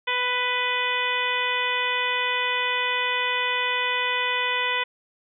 harmonic tone with a mistuned harmonic, 495.7 Hz, B4, 6 cents sharp, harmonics 1 / 2 / 3 / 4 / 5 / 6 / 7, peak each -33 / -28 / -32 / -27 / -29 / -31 / -32 dBFS, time 0.07-4.84 s, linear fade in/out 10 ms, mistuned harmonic 6, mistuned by +23 cents, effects none

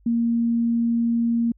sine tone, 233.1 Hz, A#3, in tune, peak -18 dBFS, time 0.06-1.52 s, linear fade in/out 5 ms, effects added 50 Hz sine -53 dBFS peak until 1.57 s

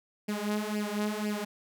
sawtooth tone with flanger, 209.7 Hz, G#3, 17 cents sharp, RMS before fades -32 dBFS, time 0.28-1.45 s, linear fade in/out 10 ms, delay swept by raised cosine 0.39 to 4.79 ms, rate 2 Hz, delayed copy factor +0.8, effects none

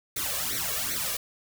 white noise with flanger, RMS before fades -30 dBFS, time 0.16-1.17 s, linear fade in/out 5 ms, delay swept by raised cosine 0.49 to 1.79 ms, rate 2.6 Hz, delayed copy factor +0.85, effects none

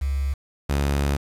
sine / sawtooth tone pair in turn, 68.8 / 70.65 Hz, C#2 / C#2, -12 / +34 cents, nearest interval unison, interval 46 cents, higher second, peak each -21 / -16 dBFS, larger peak second, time 0.01-0.34 / 0.69-1.17 s, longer second, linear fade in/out 10 ms, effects resampled to 32000 Hz + 7-bit

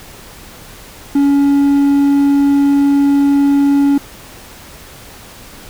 triangle tone, 281.5 Hz, C#4, 27 cents sharp, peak -6 dBFS, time 1.15-3.98 s, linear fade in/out 5 ms, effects pink hiss -36 dBFS RMS until 5.69 s

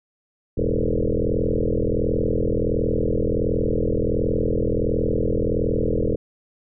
sine tone with frequency modulation, 216.5 Hz, A3, 28 cents flat, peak -18 dBFS, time 0.57-6.16 s, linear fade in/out 10 ms, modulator 41.4 Hz, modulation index 7.1, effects none

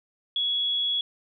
sine tone, 3359 Hz, G#7, 19 cents sharp, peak -23 dBFS, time 0.36-1.01 s, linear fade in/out 2 ms, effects none

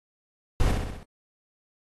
brown noise with echo, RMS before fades -21 dBFS, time 0.6-0.71 s, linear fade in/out 0 ms, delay 64 ms, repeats 5, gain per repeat -4 dB, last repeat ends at 1.03 s, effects AAC 32 kbps

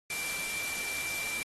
sine tone in noise, 2349 Hz, D7, in tune, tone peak -35 dBFS, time 0.1-1.43 s, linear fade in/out 2 ms, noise white, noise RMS -37 dBFS, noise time 0.1-1.43 s, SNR -1 dB, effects AAC 32 kbps

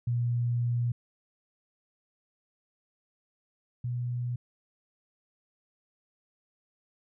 sine tone pair in turn, 120 / 122.17 Hz, B2 / B2, -49 / -18 cents, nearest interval unison, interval 31 cents, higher second, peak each -25 / -29 dBFS, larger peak first, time 0.07-0.92 / 3.84-4.36 s, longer first, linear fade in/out 5 ms, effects none

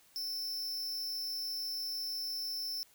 45% pulse tone with amplitude modulation, 5300 Hz, E8, 9 cents sharp, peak -33 dBFS, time 0.16-2.83 s, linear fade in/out 0 ms, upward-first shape sine, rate 266 Hz, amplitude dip 65%, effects white hiss -64 dBFS RMS until 2.94 s

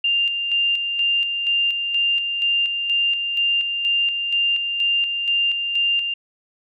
sine tone with tremolo, 2794 Hz, F7, in tune, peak -16 dBFS, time 0.04-6.14 s, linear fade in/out 5 ms, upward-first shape square, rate 2.1 Hz, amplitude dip 45%, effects none

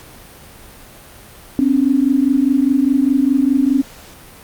sine tone pair together, 259.1 / 284 Hz, C4 / C#4, -17 / +42 cents, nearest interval major second, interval 159 cents, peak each -14 dBFS, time 1.59-3.82 s, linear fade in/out 0 ms, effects pink hiss -40 dBFS RMS until 4.43 s + Opus 48 kbps

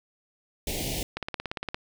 pink band-stop noise, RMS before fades -31 dBFS, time 0.67-1.03 s, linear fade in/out 2 ms, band 780 to 2100 Hz, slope 48 dB/octave
click train, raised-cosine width 0.3 ms, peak -15 dBFS, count 11, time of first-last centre 1.17-1.745 s, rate 17.4 Hz
effects none

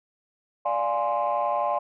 sine chord, D half-diminished seventh, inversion none, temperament equal, 587.3 / 698.5 / 830.6 / 1046.5 Hz, D5 / F5 / Ab5 / C6, 0 / 0 / 0 / 0 cents, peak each -27 dBFS, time 0.65-1.79 s, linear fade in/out 10 ms, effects tanh soft clip ceiling -16 dBFS

